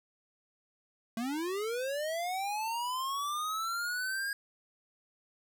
square linear sweep, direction up, 220 to 1640 Hz, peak -33 dBFS, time 1.17-4.33 s, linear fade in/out 2 ms, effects none

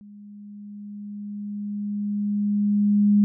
sine tone with level ramp, 205.6 Hz, G#3, 17 cents flat, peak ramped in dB -42 to -13 dBFS, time 0.01-3.24 s, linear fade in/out 0 ms, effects none

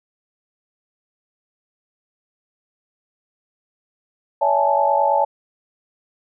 sine chord, A major seventh, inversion first, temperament equal with one note detuned, 565 / 659.3 / 830.6 / 880 Hz, C#5 / E5 / G#5 / A5, +33 / 0 / 0 / 0 cents, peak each -20 / -23 / -20 / -18 dBFS, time 4.41-5.25 s, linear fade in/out 10 ms, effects none

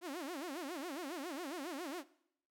sawtooth tone with vibrato, 312.6 Hz, D#4, 8 cents sharp, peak -37 dBFS, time 0.01-2.04 s, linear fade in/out 50 ms, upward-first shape sine, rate 7.3 Hz, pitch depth 280 cents each way, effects noise-tail reverb RT60 0.7 s tail -19 dB re dry

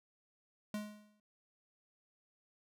square tone with exponential decay, 210 Hz, G#3, 19 cents sharp, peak -36 dBFS, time 0.74-1.2 s, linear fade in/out 2 ms, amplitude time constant 100 ms, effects none

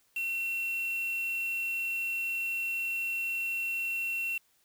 sine tone with quantisation, 2718 Hz, F7, 48 cents flat, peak -30 dBFS, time 0.16-4.38 s, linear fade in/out 5 ms, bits 7, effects white hiss -69 dBFS RMS until 4.64 s

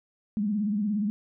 sine tone with vibrato, 207.7 Hz, G#3, in tune, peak -24 dBFS, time 0.37-1.1 s, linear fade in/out 0 ms, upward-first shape sine, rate 17 Hz, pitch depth 94 cents each way, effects none

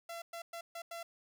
sawtooth tone bursts at uneven times, 677 Hz, E5, 46 cents sharp, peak -38 dBFS, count 5, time 0.09-0.22 / 0.33-0.42 / 0.53-0.61 / 0.75-0.82 / 0.91-1.03 s, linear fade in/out 5 ms, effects none

